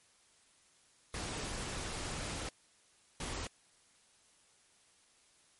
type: noise bursts at uneven times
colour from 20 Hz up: pink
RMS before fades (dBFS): -40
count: 2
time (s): 1.14-2.49 / 3.2-3.47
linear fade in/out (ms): 2
effects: white hiss -67 dBFS RMS until 5.59 s + MP3 48 kbps